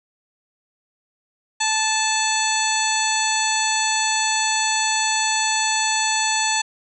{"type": "harmonic tone", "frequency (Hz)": 875, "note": "A5", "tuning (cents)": -10, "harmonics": [1, 2, 3, 4, 5, 7, 8, 9], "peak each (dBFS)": [-23, -27, -26, -28, -27, -28, -29, -27], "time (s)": [1.6, 6.62], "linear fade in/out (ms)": 10, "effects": []}